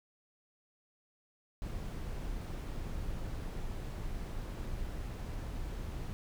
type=noise; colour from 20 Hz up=brown; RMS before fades=-39 dBFS; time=1.62-6.13 s; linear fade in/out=0 ms; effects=none